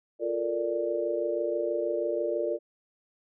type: chord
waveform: sine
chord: Bb major seventh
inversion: second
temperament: equal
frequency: 349.2 / 440 / 466.2 / 587.3 Hz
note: F4 / A4 / Bb4 / D5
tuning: 0 / 0 / 0 / 0 cents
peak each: -32 / -35 / -32 / -30 dBFS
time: 0.19-2.59 s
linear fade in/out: 50 ms
effects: none